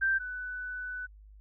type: tone pair in turn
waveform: sine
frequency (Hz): 1568 / 1494.3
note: G6 / F#6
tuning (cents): 0 / +17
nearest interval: minor second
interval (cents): 83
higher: first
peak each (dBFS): -24 / -35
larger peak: first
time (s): 0.01-0.19 / 0.19-1.07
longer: second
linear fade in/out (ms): 20
effects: added 51 Hz sine -50 dBFS peak until 1.4 s